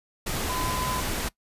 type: tone in noise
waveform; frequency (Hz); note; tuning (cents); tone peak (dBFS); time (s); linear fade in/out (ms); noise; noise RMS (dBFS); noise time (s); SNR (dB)
sine; 1012; B5; +42; -30; 0.49-1.01; 10; pink; -29; 0.26-1.29; -4
effects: noise-tail reverb RT60 0.1 s tail -21 dB re dry + resampled to 32000 Hz